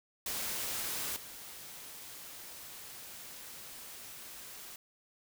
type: noise with level steps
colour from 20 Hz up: white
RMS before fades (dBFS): -37 / -48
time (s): 0.26-4.76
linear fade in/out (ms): 2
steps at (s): 1.16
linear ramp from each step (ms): 5
effects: none